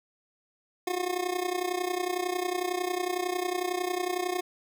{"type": "tone with amplitude modulation", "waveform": "25% pulse", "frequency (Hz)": 360.8, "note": "F#4", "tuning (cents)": -44, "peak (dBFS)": -21, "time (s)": [0.87, 4.41], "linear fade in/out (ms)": 5, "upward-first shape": "sine", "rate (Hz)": 31, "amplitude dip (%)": 80, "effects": []}